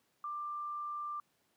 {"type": "tone", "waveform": "sine", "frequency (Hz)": 1185, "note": "D6", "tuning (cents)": 15, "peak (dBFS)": -37, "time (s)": [0.24, 1.2], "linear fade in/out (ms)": 2, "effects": ["pink hiss -75 dBFS RMS until 1.56 s", "high-pass 150 Hz 12 dB/octave"]}